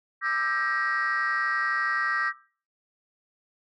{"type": "chord", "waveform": "sine", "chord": "E half-diminished seventh", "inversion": "third", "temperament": "just", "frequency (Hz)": [1186.7, 1318.5, 1582.2, 1898.7], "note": ["D6", "E6", "G6", "Bb6"], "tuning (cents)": [18, 0, 16, 31], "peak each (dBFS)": [-29, -30, -28, -27], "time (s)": [0.21, 2.33], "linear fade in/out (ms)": 50, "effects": ["noise-tail reverb RT60 0.4 s tail -18 dB re dry", "tanh soft clip ceiling -19 dBFS"]}